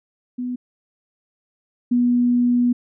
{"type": "tone pair in turn", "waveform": "sine", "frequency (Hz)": [248.1, 243.6], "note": ["B3", "B3"], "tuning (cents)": [8, -24], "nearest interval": "unison", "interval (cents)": 32, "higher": "first", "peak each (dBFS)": [-23, -14], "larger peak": "second", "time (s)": [[0.38, 0.56], [1.91, 2.73]], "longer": "second", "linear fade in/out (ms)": 10, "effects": []}